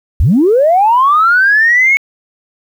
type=linear sweep; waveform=sine; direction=up; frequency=50.7 to 2217 Hz; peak=-5 dBFS; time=0.2-1.97 s; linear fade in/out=0 ms; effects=tanh soft clip ceiling -1 dBFS + 7-bit